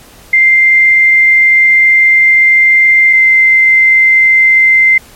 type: tone pair in turn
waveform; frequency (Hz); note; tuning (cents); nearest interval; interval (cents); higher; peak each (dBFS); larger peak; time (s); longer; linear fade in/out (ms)
sine; 2093 / 2080; C7 / C7; 0 / -11; unison; 11; first; -3; neither; 0.33-3.13 / 3.13-4.98; first; 5
effects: pink hiss -38 dBFS RMS until 5.15 s + MP3 64 kbps